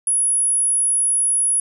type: tone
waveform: sine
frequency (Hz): 10290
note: E9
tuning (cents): -43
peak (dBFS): -15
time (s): 0.07-1.6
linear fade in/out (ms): 2
effects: none